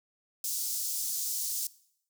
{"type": "high-pass noise", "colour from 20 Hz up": "pink", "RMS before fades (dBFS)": -33, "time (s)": [0.44, 1.67], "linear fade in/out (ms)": 2, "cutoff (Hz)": 5500, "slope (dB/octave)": 24, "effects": ["noise-tail reverb RT60 0.7 s tail -20 dB re dry"]}